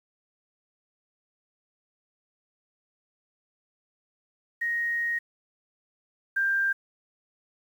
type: tone pair in turn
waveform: sine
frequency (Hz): 1873 / 1586.8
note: A#6 / G6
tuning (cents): +8 / +21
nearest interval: minor third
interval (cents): 287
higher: first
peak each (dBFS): -25 / -22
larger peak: second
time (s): 4.61-5.19 / 6.36-6.73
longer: first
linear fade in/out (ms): 10
effects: 9-bit